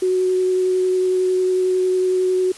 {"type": "tone with vibrato", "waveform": "sine", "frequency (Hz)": 370, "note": "F#4", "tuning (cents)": 0, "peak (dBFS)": -15, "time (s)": [0.02, 2.52], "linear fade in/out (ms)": 5, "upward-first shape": "sine", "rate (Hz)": 11, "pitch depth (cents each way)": 9, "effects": ["white hiss -40 dBFS RMS until 2.57 s", "resampled to 24000 Hz"]}